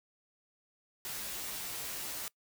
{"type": "noise with comb filter", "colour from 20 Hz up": "white", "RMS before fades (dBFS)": -40, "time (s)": [1.05, 2.28], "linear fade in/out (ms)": 0, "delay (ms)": 12, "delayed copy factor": -1, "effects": ["noise-tail reverb RT60 0.1 s tail -23 dB re dry"]}